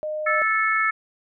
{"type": "tone", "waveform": "sine", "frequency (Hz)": 613, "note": "D#5", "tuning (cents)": -26, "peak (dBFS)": -25, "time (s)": [0.03, 0.42], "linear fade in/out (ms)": 0}
{"type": "harmonic tone", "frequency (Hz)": 438.1, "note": "A4", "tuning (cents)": -7, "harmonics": [3, 4, 5], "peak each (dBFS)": [-22, -23, -24], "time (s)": [0.26, 0.91], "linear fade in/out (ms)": 10}
{"effects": []}